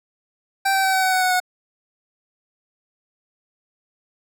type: tone with pitch steps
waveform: 25% pulse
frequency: 780 / 772.8 / 765.7 / 758.7 / 751.7 / 744.8 / 737.9 / 731.1 Hz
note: G5 / G5 / G5 / F#5 / F#5 / F#5 / F#5 / F#5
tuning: -9 / -25 / -41 / +43 / +27 / +11 / -5 / -21 cents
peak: -13 dBFS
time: 0.65-1.402 s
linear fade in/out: 10 ms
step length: 94 ms
effects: none